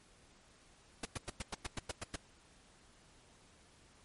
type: noise bursts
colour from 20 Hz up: pink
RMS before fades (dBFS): -39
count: 10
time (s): 1.03-2.16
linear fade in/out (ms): 5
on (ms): 23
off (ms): 100
effects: pink hiss -64 dBFS RMS until 4.04 s + MP3 48 kbps